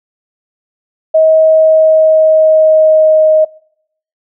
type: tone with pitch glide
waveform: sine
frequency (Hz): 635 to 624.8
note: D#5 to D#5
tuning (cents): +35 to +7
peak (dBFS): -4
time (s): 1.14-3.45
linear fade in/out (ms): 10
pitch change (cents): -28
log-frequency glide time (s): 1.39-3.32
effects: noise-tail reverb RT60 0.7 s tail -25 dB re dry

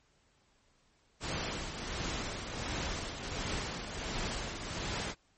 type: noise with tremolo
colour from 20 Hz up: pink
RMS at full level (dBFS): -35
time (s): 1.2-5.15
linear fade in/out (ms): 50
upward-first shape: triangle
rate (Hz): 1.4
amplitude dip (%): 55
effects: pink hiss -70 dBFS RMS until 5.37 s + MP3 32 kbps

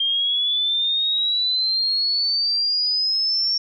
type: exponential sweep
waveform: sine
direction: up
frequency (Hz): 3190 to 5500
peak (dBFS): -18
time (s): 0-3.58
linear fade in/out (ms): 5
effects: none

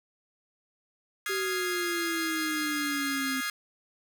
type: chord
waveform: sawtooth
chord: F minor seventh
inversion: third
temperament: equal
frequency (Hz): 1244.5 / 1396.9 / 1661.2 / 2093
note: Eb6 / F6 / Ab6 / C7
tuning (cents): 0 / 0 / 0 / 0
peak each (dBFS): -34 / -35 / -30 / -32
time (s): 1.26-3.5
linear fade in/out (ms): 2
type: exponential sweep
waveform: sine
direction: down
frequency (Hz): 387.6 to 261.6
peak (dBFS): -31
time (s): 1.29-3.41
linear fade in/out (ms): 10
effects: none

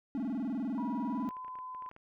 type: tone with vibrato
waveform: triangle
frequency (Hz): 248.5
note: B3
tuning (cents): +11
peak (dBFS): -30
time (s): 0.15-1.29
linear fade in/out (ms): 0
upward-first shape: square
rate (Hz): 20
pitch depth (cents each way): 210
type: tone with pitch glide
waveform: sine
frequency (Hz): 968 to 1015.5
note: B5 to B5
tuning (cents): -35 to +48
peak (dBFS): -40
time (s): 0.78-1.89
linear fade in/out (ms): 0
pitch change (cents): +83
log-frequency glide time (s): 1.07-1.33
type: clicks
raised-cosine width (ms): 0.5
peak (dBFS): -40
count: 11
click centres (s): 1.308 / 1.368 / 1.447 / 1.481 / 1.555 / 1.588 / 1.748 / 1.823 / 1.862 / 1.914 / 1.964
effects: none

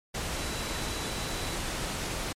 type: tone in noise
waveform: sine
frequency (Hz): 3951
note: B7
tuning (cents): 0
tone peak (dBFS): -43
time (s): 0.4-1.56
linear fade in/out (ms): 10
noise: pink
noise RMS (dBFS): -33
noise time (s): 0.14-2.33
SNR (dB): -13
effects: low-pass 10000 Hz 12 dB/octave + MP3 64 kbps

